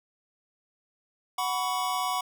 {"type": "chord", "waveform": "square", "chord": "F# suspended fourth", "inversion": "none", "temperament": "equal with one note detuned", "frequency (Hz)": [740, 987.8, 1125.5], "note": ["F#5", "B5", "C#6"], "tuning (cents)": [0, 0, 26], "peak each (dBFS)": -32, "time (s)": [1.38, 2.21], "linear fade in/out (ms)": 5, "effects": []}